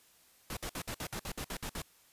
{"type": "noise bursts", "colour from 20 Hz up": "pink", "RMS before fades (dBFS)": -39, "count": 11, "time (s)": [0.5, 1.819], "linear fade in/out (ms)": 2, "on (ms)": 69, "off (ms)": 56, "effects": ["white hiss -64 dBFS RMS until 2.12 s", "resampled to 32000 Hz"]}